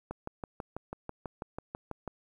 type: click train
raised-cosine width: 1 ms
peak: -23 dBFS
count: 13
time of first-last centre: 0.11-2.077 s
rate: 6.1 Hz
effects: 10-bit